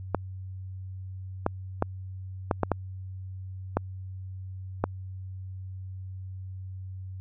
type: clicks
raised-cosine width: 1 ms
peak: -9 dBFS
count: 8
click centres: 0.147 / 1.464 / 1.824 / 2.512 / 2.633 / 2.717 / 3.77 / 4.84 s
effects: added 94 Hz sine -36 dBFS peak until 7.2 s